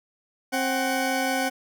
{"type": "tone pair together", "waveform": "20% pulse", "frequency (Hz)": [265.2, 750.1], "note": ["C4", "F#5"], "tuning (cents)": [23, 23], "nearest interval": "octave + tritone", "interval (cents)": 1800, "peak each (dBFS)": -21, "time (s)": [0.52, 1.5], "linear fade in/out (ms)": 20, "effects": []}